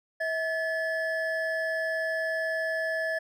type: tone pair together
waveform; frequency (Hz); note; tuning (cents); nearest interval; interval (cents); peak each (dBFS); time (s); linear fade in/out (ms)
triangle; 645.8 / 1724; E5 / A6; -36 / -36; octave + perfect fourth; 1700; -28; 0.2-3.19; 10
effects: none